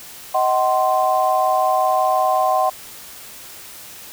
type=chord; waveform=sine; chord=C diminished; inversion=first; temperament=just; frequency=627.9 / 753.5 / 1046.5 Hz; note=Eb5 / Gb5 / C6; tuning=+16 / +31 / 0 cents; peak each=-20 / -17 / -20 dBFS; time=0.34-2.7 s; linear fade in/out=10 ms; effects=white hiss -38 dBFS RMS until 4.12 s